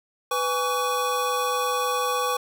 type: tone cluster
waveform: square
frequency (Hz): 497.9 / 825 / 1132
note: B4 / G#5 / C#6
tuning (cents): +14 / -12 / +36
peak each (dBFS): -28 / -31 / -26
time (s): 0.31-2.37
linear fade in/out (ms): 5
effects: none